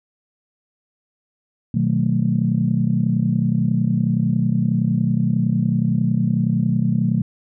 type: chord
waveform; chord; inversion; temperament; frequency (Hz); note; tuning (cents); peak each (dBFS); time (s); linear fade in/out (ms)
sine; B dominant seventh; none; just; 123.47 / 154.34 / 185.21 / 222.2; B2 / D#3 / F#3 / A3; 0 / -14 / +2 / +17; -21; 1.74-7.22; 5
effects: tanh soft clip ceiling -5 dBFS